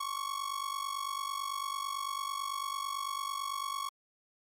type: ring-modulated tone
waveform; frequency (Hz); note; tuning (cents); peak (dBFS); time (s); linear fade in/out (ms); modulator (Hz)
45% pulse; 1108.7; C#6; 0; -31; 0-3.89; 5; 24.5
effects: MP3 64 kbps